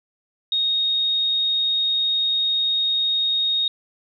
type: tone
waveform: sine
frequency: 3729 Hz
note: A#7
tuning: in tune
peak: -18 dBFS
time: 0.52-3.68 s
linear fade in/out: 2 ms
effects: none